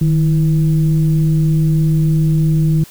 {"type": "tone with frequency modulation", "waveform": "sine", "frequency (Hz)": 155.56, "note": "D#3", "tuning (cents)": 0, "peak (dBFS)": -10, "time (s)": [0.01, 2.84], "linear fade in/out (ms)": 5, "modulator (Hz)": 174, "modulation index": 0.41, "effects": ["white hiss -41 dBFS RMS until 2.9 s"]}